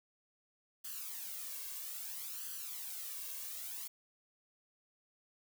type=noise with flanger; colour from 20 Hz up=blue; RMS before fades=-44 dBFS; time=0.84-3.88 s; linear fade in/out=10 ms; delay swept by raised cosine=0.65 to 1.85 ms; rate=0.61 Hz; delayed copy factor=+0.75; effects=none